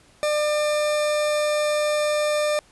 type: tone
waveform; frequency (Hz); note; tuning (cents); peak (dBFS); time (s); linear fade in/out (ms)
40% pulse; 599; D5; +34; -19; 0.23-2.59; 0
effects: pink hiss -55 dBFS RMS until 2.71 s + resampled to 24000 Hz